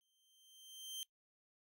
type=tone with exponential growth; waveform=sawtooth; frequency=3136 Hz; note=G7; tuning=in tune; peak=-38 dBFS; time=0.01-1.03 s; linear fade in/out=0 ms; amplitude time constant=220 ms; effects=noise-tail reverb RT60 0.1 s tail -20 dB re dry